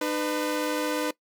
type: tone pair together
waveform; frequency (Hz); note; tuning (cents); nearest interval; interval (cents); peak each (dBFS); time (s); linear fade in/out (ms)
sawtooth; 302.8 / 499.9; D#4 / B4; -47 / +21; major sixth; 868; -24 / -25; 0.01-1.11; 5
effects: noise-tail reverb RT60 0.1 s tail -20 dB re dry